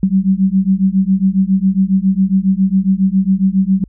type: beating tone pair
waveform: sine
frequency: 187.8 / 195.1 Hz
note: F#3 / G3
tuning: +26 / -8 cents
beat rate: 7.3 Hz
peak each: -13 dBFS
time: 0.03-3.84 s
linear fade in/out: 2 ms
effects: added 50 Hz sine -39 dBFS peak until 3.88 s